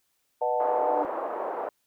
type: chord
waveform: sine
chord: B dominant seventh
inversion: none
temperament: equal with one note detuned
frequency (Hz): 493.9 / 609.8 / 740 / 880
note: B4 / D#5 / F#5 / A5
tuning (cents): 0 / -35 / 0 / 0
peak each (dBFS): -29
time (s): 0.41-1.03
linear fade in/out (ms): 10
type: tone with exponential growth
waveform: triangle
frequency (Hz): 300.9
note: D4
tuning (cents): +42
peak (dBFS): -28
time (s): 0.54-1.05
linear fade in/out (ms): 0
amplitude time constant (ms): 110
type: band-pass noise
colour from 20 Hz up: white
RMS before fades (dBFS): -32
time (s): 0.6-1.69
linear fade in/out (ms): 2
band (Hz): 400 to 920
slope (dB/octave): 24
effects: white hiss -73 dBFS RMS until 1.86 s